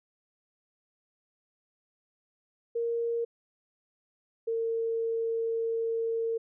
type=tone pair in turn; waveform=sine; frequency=466.2 / 455.8 Hz; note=A#4 / A#4; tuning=0 / -39 cents; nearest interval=unison; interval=39 cents; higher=first; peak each=-27 dBFS; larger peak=neither; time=2.75-3.25 / 4.47-6.38 s; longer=second; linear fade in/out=10 ms; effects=none